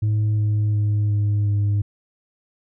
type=tone with pitch steps; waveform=sine; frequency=106.7 / 105.6 / 104.5 / 103.42 / 102.35 Hz; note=G#2 / G#2 / G#2 / G#2 / G#2; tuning=+47 / +29 / +11 / -7 / -25 cents; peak=-14 dBFS; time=0.02-1.82 s; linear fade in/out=10 ms; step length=360 ms; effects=tanh soft clip ceiling -16 dBFS